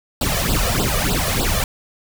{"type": "noise with flanger", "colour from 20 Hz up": "pink", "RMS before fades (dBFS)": -19, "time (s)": [0.21, 1.64], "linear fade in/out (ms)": 2, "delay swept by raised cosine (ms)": [0.23, 1.73], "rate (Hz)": 3.3, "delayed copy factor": 1, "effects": []}